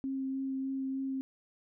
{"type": "tone with vibrato", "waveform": "sine", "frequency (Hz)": 267.3, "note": "C4", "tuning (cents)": 37, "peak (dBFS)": -32, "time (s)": [0.04, 1.21], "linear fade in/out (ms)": 0, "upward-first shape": "sine", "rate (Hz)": 3.3, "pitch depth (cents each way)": 10, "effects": []}